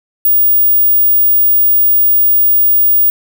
sine tone, 15480 Hz, B9, 36 cents flat, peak -6 dBFS, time 0.25-3.1 s, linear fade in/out 2 ms, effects none

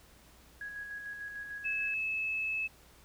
sine tone with tremolo, 1661.2 Hz, G#6, in tune, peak -38 dBFS, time 0.61-1.94 s, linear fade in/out 2 ms, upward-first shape square, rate 6.7 Hz, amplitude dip 35%
sine tone, 2600 Hz, E7, 24 cents flat, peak -31 dBFS, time 1.64-2.68 s, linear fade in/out 20 ms
effects added 60 Hz sine -63 dBFS peak until 3.04 s + pink hiss -60 dBFS RMS until 3.04 s

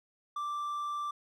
triangle tone, 1174.7 Hz, D6, in tune, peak -31 dBFS, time 0.36-1.11 s, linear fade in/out 5 ms, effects none

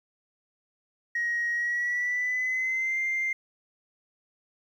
sine tone with pitch glide, 1889 to 2096 Hz, A#6 to C7, +22 to +2 cents, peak -24 dBFS, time 1.15-3.33 s, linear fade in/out 5 ms, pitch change +180 cents, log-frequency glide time 1.52-2.99 s, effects tanh soft clip ceiling -22 dBFS + 10-bit

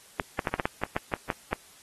clicks, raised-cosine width 0.5 ms, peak -11 dBFS, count 11, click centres 0.198 / 0.392 / 0.472 / 0.54 / 0.598 / 0.655 / 0.836 / 0.965 / 1.138 / 1.302 / 1.53 s, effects white hiss -54 dBFS RMS until 1.82 s + AAC 32 kbps

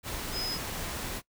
sine tone in noise, 5070 Hz, D#8, 32 cents sharp, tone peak -31 dBFS, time 0.32-0.59 s, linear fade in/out 50 ms, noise pink, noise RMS -36 dBFS, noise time 0.03-1.22 s, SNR +2 dB, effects noise-tail reverb RT60 0.1 s tail -20 dB re dry

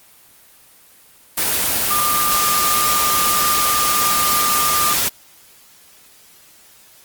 sine tone in noise, 1200 Hz, D6, 37 cents sharp, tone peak -18 dBFS, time 1.9-4.94 s, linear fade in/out 10 ms, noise white, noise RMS -18 dBFS, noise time 1.37-5.09 s, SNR -3 dB, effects white hiss -48 dBFS RMS until 7.04 s + Opus 24 kbps

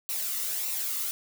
blue noise with flanger, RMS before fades -31 dBFS, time 0.09-1.11 s, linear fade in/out 0 ms, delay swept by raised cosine 0.6 to 1.26 ms, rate 1.7 Hz, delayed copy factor -0.5, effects none

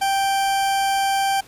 40% pulse tone, 784 Hz, G5, in tune, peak -17 dBFS, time 0.01-1.41 s, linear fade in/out 10 ms, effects pink hiss -47 dBFS RMS until 1.47 s + resampled to 32000 Hz

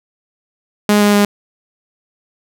sawtooth tone with pitch steps, 207.7 / 206 / 204.4 Hz, G#3 / G#3 / G#3, 0 / -14 / -27 cents, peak -5 dBFS, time 0.89-1.25 s, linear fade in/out 2 ms, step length 120 ms, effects none

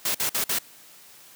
white noise bursts, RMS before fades -25 dBFS, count 4, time 0.05-0.588 s, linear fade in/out 5 ms, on 97 ms, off 50 ms, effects white hiss -50 dBFS RMS until 1.35 s + high-pass 100 Hz 12 dB/octave

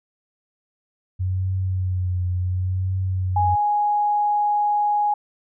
sine tone with vibrato, 92.1 Hz, F#2, 7 cents flat, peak -20 dBFS, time 1.19-3.56 s, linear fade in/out 20 ms, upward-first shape triangle, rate 0.7 Hz, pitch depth 44 cents each way
sine tone, 830.6 Hz, G#5, in tune, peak -17 dBFS, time 3.36-5.14 s, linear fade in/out 5 ms
effects none

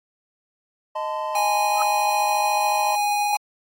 triangle chord, A diminished, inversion second, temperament equal with one note detuned, 622.3 / 880 / 1025.6 Hz, Eb5 / A5 / C6, 0 / 0 / -35 cents, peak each -27 dBFS, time 0.95-2.96 s, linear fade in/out 10 ms
square tone, 826 Hz, G#5, 10 cents flat, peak -20 dBFS, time 1.35-3.37 s, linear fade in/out 5 ms
sine tone with exponential growth, 1275 Hz, D#6, 42 cents sharp, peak -18 dBFS, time 1.74-1.82 s, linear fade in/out 1 ms, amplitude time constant 17 ms
effects AAC 48 kbps

